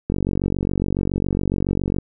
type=click train; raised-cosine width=3 ms; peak=-8 dBFS; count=90; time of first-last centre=0.1-1.986 s; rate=47.2 Hz; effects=none